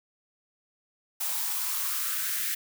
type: noise with high-pass filter sweep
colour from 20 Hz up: blue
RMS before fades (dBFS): -30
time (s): 1.2-2.55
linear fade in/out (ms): 10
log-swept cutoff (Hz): 760 to 1800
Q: 3.6
effects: none